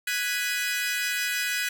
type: chord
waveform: sawtooth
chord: G# minor seventh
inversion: third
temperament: equal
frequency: 1480 / 1661.2 / 1975.5 / 2489 Hz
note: F#6 / G#6 / B6 / D#7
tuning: 0 / 0 / 0 / 0 cents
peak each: -28 dBFS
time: 0.07-1.69 s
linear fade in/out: 5 ms
effects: none